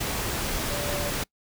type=tone in noise; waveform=sine; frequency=580 Hz; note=D5; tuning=22 cents flat; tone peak=-32 dBFS; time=0.7-1.11 s; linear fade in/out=10 ms; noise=pink; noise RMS=-29 dBFS; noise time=0-1.24 s; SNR=-6 dB; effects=noise-tail reverb RT60 0.1 s tail -24 dB re dry